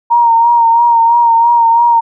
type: tone with vibrato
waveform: sine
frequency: 932.3 Hz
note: A#5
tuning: in tune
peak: -5 dBFS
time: 0.1-2.01 s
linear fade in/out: 20 ms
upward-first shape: sine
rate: 3 Hz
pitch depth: 34 cents each way
effects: none